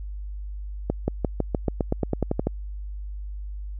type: accelerating click train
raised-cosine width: 2 ms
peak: -9 dBFS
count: 14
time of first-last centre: 0.9-2.47 s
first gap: 180 ms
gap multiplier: 0.93
effects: added 50 Hz sine -31 dBFS peak until 3.79 s